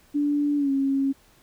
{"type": "tone with pitch glide", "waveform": "sine", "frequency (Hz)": [290.8, 272.9], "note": ["D4", "C#4"], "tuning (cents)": [-17, -27], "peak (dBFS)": -20, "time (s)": [0.14, 1.13], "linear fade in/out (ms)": 20, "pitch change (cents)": -110, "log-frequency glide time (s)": [0.57, 0.71], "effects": ["pink hiss -58 dBFS RMS until 1.42 s"]}